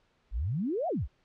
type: exponential two-way sweep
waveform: sine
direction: up then down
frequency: 44 to 758 to 44 Hz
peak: -28 dBFS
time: 0.31-1.08 s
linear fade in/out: 50 ms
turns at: 0.88 s
effects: pink hiss -70 dBFS RMS until 1.24 s + low-pass 4000 Hz 12 dB/octave